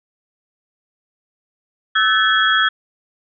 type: tone cluster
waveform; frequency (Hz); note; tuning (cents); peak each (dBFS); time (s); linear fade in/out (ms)
sine; 1311 / 1516 / 1739 / 3307; E6 / F#6 / A6 / G#7; -10 / +42 / -21 / -8; -18; 1.95-2.69; 10
effects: none